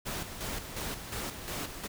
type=noise with tremolo; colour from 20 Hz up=pink; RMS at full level=-36 dBFS; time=0.05-1.88 s; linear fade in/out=20 ms; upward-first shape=square; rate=2.8 Hz; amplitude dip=55%; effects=none